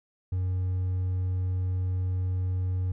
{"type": "tone with hard clipping", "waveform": "triangle", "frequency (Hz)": 92, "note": "F#2", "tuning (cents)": -9, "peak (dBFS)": -26, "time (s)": [0.32, 2.92], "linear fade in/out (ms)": 5, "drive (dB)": 5, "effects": []}